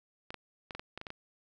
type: clicks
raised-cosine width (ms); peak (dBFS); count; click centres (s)
0.3; -25; 9; 0.305 / 0.343 / 0.708 / 0.75 / 0.795 / 0.976 / 1.014 / 1.068 / 1.104
effects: none